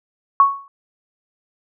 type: tone with exponential decay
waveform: sine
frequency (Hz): 1108.7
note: C#6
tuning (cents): 0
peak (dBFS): -5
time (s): 0.4-0.68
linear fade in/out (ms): 1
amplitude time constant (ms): 59
effects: none